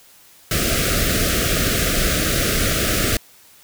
pink band-stop noise, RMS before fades -19 dBFS, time 0.51-3.17 s, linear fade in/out 2 ms, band 700 to 1200 Hz, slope 96 dB/octave, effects white hiss -49 dBFS RMS until 3.63 s

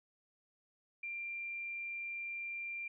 sine tone, 2376 Hz, D7, 20 cents sharp, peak -39 dBFS, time 1.03-2.88 s, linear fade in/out 5 ms, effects none

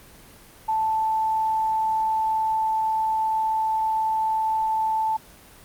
sine tone, 879 Hz, A5, 2 cents flat, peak -20 dBFS, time 0.68-5.17 s, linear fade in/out 10 ms, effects pink hiss -48 dBFS RMS until 5.64 s + Opus 24 kbps

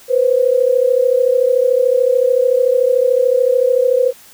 sine tone pair together, 489.4 / 523 Hz, B4 / C5, -16 / -1 cents, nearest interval minor second, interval 115 cents, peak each -13 dBFS, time 0.08-4.13 s, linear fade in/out 50 ms, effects white hiss -43 dBFS RMS until 4.33 s

